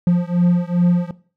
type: beating tone pair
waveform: triangle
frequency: 174.61 / 177.11 Hz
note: F3 / F3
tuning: 0 / +25 cents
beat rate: 2.5 Hz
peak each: -14 dBFS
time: 0.07-1.11 s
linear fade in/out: 2 ms
effects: noise-tail reverb RT60 0.4 s tail -18 dB re dry